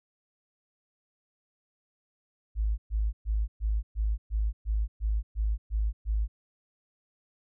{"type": "tone bursts", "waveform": "sine", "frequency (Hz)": 53.3, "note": "G#1", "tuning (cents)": 46, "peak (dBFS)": -24, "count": 11, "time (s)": [2.55, 6.28], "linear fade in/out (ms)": 50, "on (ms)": 230, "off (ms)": 120, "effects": []}